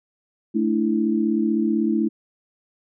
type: chord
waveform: sine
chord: A suspended fourth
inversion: none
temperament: equal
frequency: 220 / 293.7 / 329.6 Hz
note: A3 / D4 / E4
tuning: 0 / 0 / 0 cents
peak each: -21 / -25 / -22 dBFS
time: 0.54-2.09 s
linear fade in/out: 20 ms
effects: none